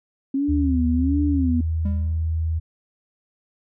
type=tone with vibrato; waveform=sine; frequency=266.8 Hz; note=C4; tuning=34 cents sharp; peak=-19 dBFS; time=0.34-1.61 s; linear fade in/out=5 ms; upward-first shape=sine; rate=1.4 Hz; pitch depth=160 cents each way
type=tone with pitch glide; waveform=sine; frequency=76.7 to 80.75 Hz; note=D#2 to E2; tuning=-24 to -35 cents; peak=-20 dBFS; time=0.48-2.6 s; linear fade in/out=20 ms; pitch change=+89 cents; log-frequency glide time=1.08-1.57 s
type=tone with exponential decay; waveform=triangle; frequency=200 Hz; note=G3; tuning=35 cents sharp; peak=-21 dBFS; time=1.85-2.36 s; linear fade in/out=5 ms; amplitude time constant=110 ms
effects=none